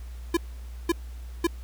square tone bursts, 338.6 Hz, E4, 46 cents sharp, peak -20 dBFS, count 3, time 0.34-1.47 s, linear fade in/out 5 ms, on 30 ms, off 520 ms, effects added 60 Hz sine -36 dBFS peak until 1.63 s + pink hiss -55 dBFS RMS until 1.63 s

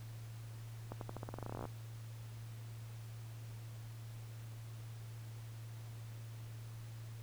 accelerating click train, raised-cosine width 1 ms, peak -29 dBFS, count 19, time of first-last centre 0.92-1.654 s, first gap 92 ms, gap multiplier 0.89, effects added 113 Hz sine -46 dBFS peak until 7.22 s + pink hiss -60 dBFS RMS until 7.22 s

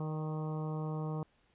harmonic tone with a mistuned harmonic, 155.56 Hz, D#3, in tune, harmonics 1 / 2 / 3 / 4 / 5 / 6 / 7 / 8, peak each -35 / -45 / -44 / -50 / -49 / -52 / -50 / -56 dBFS, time 0-1.23 s, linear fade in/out 2 ms, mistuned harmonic 4, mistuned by -30 cents, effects pink hiss -71 dBFS RMS until 1.54 s + resampled to 8000 Hz

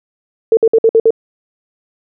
sine tone bursts, 450 Hz, A4, 39 cents sharp, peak -5 dBFS, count 6, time 0.52-1.106 s, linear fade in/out 2 ms, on 51 ms, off 56 ms, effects none

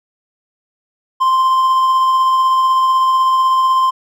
triangle tone with tremolo, 1045 Hz, C6, 2 cents flat, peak -7 dBFS, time 1.2-3.91 s, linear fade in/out 20 ms, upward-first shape triangle, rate 16 Hz, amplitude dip 25%, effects none

